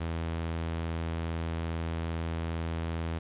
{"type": "tone", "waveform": "sawtooth", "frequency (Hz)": 82.41, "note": "E2", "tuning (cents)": 0, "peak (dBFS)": -27, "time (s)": [0, 3.19], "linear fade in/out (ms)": 10, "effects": ["resampled to 8000 Hz", "10-bit"]}